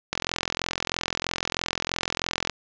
click train, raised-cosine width 0.2 ms, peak -7 dBFS, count 103, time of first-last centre 0.13-2.497 s, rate 43.1 Hz, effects resampled to 16000 Hz + 8-bit

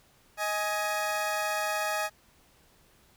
20% pulse tone pair together, 628.9 / 833 Hz, D#5 / G#5, +18 / +5 cents, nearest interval perfect fourth, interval 487 cents, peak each -26 dBFS, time 0.37-2.1 s, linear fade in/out 50 ms, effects pink hiss -62 dBFS RMS until 3.16 s

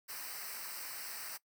white noise with comb filter, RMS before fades -44 dBFS, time 0.08-1.38 s, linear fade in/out 20 ms, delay 0.29 ms, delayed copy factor -0.8, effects noise-tail reverb RT60 0.1 s tail -20 dB re dry

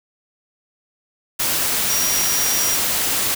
sine tone in noise, 5710 Hz, F8, 37 cents sharp, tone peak -21 dBFS, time 1.89-2.76 s, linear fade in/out 10 ms, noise white, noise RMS -20 dBFS, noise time 1.39-3.35 s, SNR -4 dB, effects none

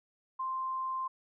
sine tone, 1046.5 Hz, C6, in tune, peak -32 dBFS, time 0.39-1.08 s, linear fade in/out 10 ms, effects none

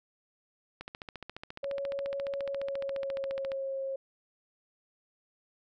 click train, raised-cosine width 0.3 ms, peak -25 dBFS, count 40, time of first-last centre 0.81-3.518 s, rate 14.4 Hz
sine tone with pitch glide, 556 to 539.2 Hz, C#5 to C#5, +5 to -48 cents, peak -32 dBFS, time 1.63-3.96 s, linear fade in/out 5 ms, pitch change -53 cents, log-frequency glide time 2.41-3.79 s
effects none

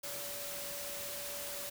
sine tone in noise, 573 Hz, D5, 43 cents flat, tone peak -47 dBFS, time 0.03-1.7 s, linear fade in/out 10 ms, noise white, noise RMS -42 dBFS, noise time 0.03-1.7 s, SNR -8 dB, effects none

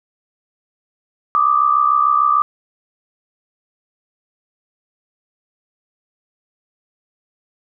sine tone pair together, 1174.7 / 1241.4 Hz, D6 / D#6, 0 / -4 cents, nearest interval minor second, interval 96 cents, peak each -13 / -16 dBFS, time 1.35-2.42 s, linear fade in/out 0 ms, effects none

